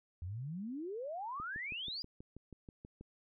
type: exponential sweep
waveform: sine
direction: up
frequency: 81.9 to 4974 Hz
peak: -39 dBFS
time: 0.22-2.02 s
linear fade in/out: 0 ms
type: click train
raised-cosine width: 3 ms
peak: -37 dBFS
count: 11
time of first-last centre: 1.4-3.01 s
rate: 6.21 Hz
effects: none